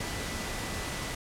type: tone in noise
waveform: sine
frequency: 1982 Hz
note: B6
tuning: 6 cents sharp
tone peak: -44 dBFS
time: 0-1.15 s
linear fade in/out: 5 ms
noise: pink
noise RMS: -35 dBFS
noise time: 0-1.15 s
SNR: -12 dB
effects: low-pass 10000 Hz 12 dB/octave